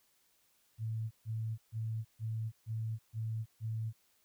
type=tone bursts; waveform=sine; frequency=111.4 Hz; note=A2; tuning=22 cents sharp; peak=-34 dBFS; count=7; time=0.78-3.93 s; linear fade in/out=50 ms; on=330 ms; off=140 ms; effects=white hiss -72 dBFS RMS until 4.24 s